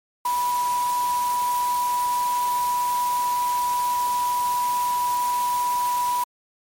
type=tone in noise; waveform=sine; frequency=980 Hz; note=B5; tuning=14 cents flat; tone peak=-20 dBFS; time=0.25-6.24 s; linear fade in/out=5 ms; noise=white; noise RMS=-34 dBFS; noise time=0.25-6.24 s; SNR=+11 dB; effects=MP3 64 kbps